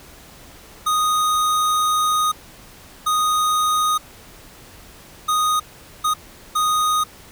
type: tone bursts at uneven times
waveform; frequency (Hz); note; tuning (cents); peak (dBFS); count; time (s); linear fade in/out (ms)
square; 1242; D#6; -3; -17; 5; 0.86-2.32 / 3.06-3.98 / 5.28-5.6 / 6.04-6.14 / 6.55-7.04; 10
effects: pink hiss -44 dBFS RMS until 7.31 s